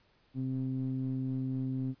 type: ring-modulated tone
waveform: triangle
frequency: 66 Hz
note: C2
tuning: 16 cents sharp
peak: -26 dBFS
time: 0.34-1.95 s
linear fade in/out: 50 ms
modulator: 196 Hz
effects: pink hiss -68 dBFS RMS until 2 s + resampled to 11025 Hz